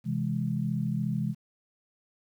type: chord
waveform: sine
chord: C augmented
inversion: none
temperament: equal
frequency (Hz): 130.81 / 164.81 / 207.7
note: C3 / E3 / G#3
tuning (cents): 0 / 0 / 0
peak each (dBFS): -31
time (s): 0.04-1.35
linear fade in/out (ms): 50
effects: 10-bit